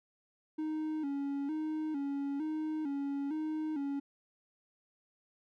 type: tone with vibrato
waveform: triangle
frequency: 295.2 Hz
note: D4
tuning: 9 cents sharp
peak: -31 dBFS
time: 0.58-4 s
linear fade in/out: 10 ms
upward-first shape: square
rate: 1.1 Hz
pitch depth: 90 cents each way
effects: none